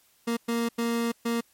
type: tone bursts at uneven times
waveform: 30% pulse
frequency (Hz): 233.1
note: A#3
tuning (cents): 0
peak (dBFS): -22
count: 4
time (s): 0.27-0.37 / 0.48-0.69 / 0.78-1.12 / 1.25-1.41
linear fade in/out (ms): 10
effects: white hiss -63 dBFS RMS until 1.53 s + MP3 64 kbps